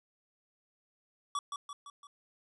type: tone with echo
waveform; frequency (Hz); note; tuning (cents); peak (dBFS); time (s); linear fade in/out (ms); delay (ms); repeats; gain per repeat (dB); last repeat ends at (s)
square; 1142; D6; -49; -32; 1.35-1.39; 2; 170; 4; -5; 2.07
effects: resampled to 24000 Hz